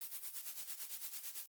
blue noise with tremolo, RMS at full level -43 dBFS, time 0.01-1.46 s, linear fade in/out 2 ms, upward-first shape sine, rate 8.9 Hz, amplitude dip 75%, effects Opus 32 kbps

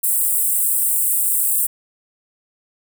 pink high-pass noise, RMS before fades -18 dBFS, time 0.03-1.67 s, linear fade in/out 10 ms, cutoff 8000 Hz, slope 96 dB/octave, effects none

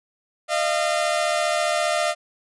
sawtooth tone pair together, 612 / 686.9 Hz, D#5 / F5, -29 / -29 cents, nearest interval major second, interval 200 cents, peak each -19 dBFS, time 0.48-2.15 s, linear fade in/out 50 ms, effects resampled to 24000 Hz

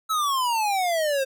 square exponential sweep, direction down, 1318.5 to 523.3 Hz, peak -22 dBFS, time 0.09-1.25 s, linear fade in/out 20 ms, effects none

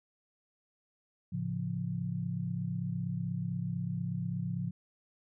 sine chord, A augmented, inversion none, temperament equal, 110 / 138.59 / 174.61 Hz, A2 / C#3 / E#3, 0 / 0 / 0 cents, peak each -38 / -37 / -35 dBFS, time 1.32-4.71 s, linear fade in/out 10 ms, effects none

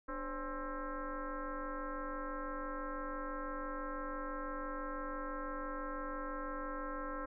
sine tone with frequency modulation, 517 Hz, C5, 21 cents flat, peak -38 dBFS, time 0.08-7.26 s, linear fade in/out 10 ms, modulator 270 Hz, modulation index 3.7, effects none

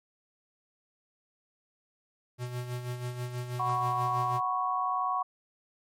square tone with tremolo, 123.47 Hz, B2, in tune, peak -32 dBFS, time 2.38-4.41 s, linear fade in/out 50 ms, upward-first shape sine, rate 6.2 Hz, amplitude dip 55%
sine chord, F# suspended fourth, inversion none, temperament equal, 740 / 987.8 / 1108.7 Hz, F#5 / B5 / C#6, 0 / 0 / 0 cents, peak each -32 / -34 / -29 dBFS, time 3.59-5.23 s, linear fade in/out 10 ms
effects MP3 64 kbps

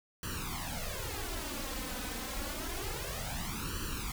pink noise with flanger, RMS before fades -38 dBFS, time 0.23-4.12 s, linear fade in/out 2 ms, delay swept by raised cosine 0.68 to 3.98 ms, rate 0.28 Hz, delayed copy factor +0.9, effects none

